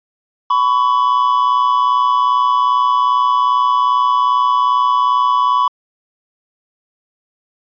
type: tone pair together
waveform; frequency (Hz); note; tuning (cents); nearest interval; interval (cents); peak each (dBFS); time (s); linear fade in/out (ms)
triangle; 1000 / 1122.5; B5 / C#6; +21 / +21; major second; 200; -12; 0.5-5.68; 5
effects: resampled to 11025 Hz